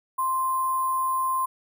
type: tone with sample-and-hold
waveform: sine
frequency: 1046.5 Hz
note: C6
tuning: in tune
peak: -22 dBFS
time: 0.18-1.46 s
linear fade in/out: 10 ms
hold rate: 11025 Hz
effects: none